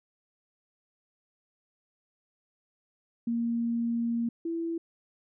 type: tone pair in turn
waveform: sine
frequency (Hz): 233.5 / 332.6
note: A#3 / E4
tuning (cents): +3 / +16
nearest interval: tritone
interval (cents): 613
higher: second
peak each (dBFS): -26 / -29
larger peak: first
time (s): 3.27-4.29 / 4.45-4.78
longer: first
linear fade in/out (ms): 5
effects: none